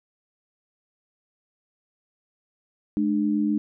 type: tone pair together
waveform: sine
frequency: 211.9 / 299.7 Hz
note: G#3 / D4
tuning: +35 / +35 cents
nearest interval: tritone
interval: 600 cents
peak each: -23 / -23 dBFS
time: 2.97-3.58 s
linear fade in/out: 0 ms
effects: none